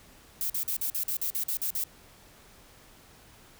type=noise bursts; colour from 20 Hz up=violet; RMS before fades=-30 dBFS; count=11; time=0.41-1.839 s; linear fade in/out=2 ms; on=89 ms; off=45 ms; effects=pink hiss -55 dBFS RMS until 3.59 s